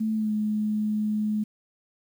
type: tone with pitch glide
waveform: sine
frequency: 218.8 to 212.6 Hz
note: A3 to G#3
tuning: -9 to +41 cents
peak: -23 dBFS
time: 0-1.44 s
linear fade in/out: 10 ms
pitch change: -50 cents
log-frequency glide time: 0.14-0.32 s
effects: 9-bit